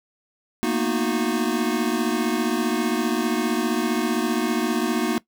square tone cluster, 227.2 / 242.4 / 311.4 / 363.4 Hz, A#3 / B3 / D#4 / F#4, -44 / -32 / +2 / -31 cents, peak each -27 dBFS, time 0.63-5.18 s, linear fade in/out 0 ms, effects noise-tail reverb RT60 0.1 s tail -18 dB re dry

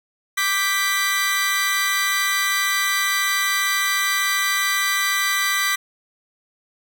sawtooth chord, G major, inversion second, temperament equal, 1174.7 / 1568 / 1975.5 Hz, D6 / G6 / B6, 0 / 0 / 0 cents, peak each -21 / -23 / -17 dBFS, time 0.37-5.76 s, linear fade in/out 10 ms, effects none

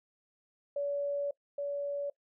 sine tone pair in turn, 570 / 570 Hz, C#5 / C#5, +48 / +48 cents, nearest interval unison, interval 0 cents, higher neither, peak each -30 / -32 dBFS, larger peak first, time 0.76-1.31 / 1.58-2.1 s, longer first, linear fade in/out 5 ms, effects noise-tail reverb RT60 0.1 s tail -21 dB re dry

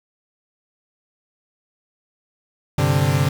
40% pulse chord, G suspended fourth, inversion none, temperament equal, 98 / 130.81 / 146.83 Hz, G2 / C3 / D3, 0 / 0 / 0 cents, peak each -21 / -19 / -18 dBFS, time 2.78-3.29 s, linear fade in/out 5 ms, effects 7-bit

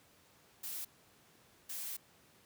blue noise bursts at uneven times, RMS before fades -42 dBFS, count 2, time 0.63-0.85 / 1.69-1.97 s, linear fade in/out 10 ms, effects pink hiss -65 dBFS RMS until 2.45 s + high-pass 100 Hz 12 dB/octave

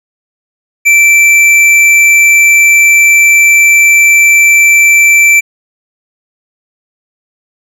sine tone with hard clipping, 2336 Hz, D7, 10 cents flat, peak -4 dBFS, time 0.85-5.41 s, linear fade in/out 20 ms, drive 9 dB, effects none

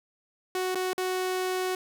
sawtooth tone with dropouts, 370 Hz, F#4, in tune, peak -23 dBFS, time 0.55-1.75 s, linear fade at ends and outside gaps 2 ms, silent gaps 0.747-0.754 / 0.932-0.979 s, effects none

